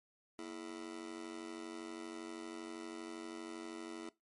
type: tone with amplitude modulation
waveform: 40% pulse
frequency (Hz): 329.6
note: E4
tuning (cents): 0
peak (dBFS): -39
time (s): 0.39-4.09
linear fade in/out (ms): 0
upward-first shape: sine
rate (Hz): 92.6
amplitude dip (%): 100
effects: noise-tail reverb RT60 0.2 s tail -19 dB re dry + MP3 48 kbps